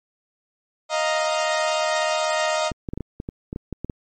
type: chord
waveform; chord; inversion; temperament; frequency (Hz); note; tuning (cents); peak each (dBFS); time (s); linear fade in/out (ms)
sawtooth; Eb suspended second; none; equal; 622.3 / 698.5 / 932.3; Eb5 / F5 / Bb5; 0 / 0 / 0; -18 / -23 / -24; 0.89-2.72; 50
type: clicks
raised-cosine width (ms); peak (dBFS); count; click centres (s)
3; -16; 12; 2.717 / 2.888 / 2.935 / 2.976 / 3.007 / 3.201 / 3.289 / 3.529 / 3.561 / 3.727 / 3.846 / 3.898
effects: MP3 32 kbps